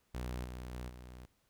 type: tone with level steps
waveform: sawtooth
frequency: 61.7 Hz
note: B1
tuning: 1 cent flat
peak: -34 / -39 / -37 / -45 dBFS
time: 0.14-1.26 s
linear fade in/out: 10 ms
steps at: 0.44 / 0.73 / 0.89 s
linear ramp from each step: 5 ms
effects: pink hiss -75 dBFS RMS until 1.49 s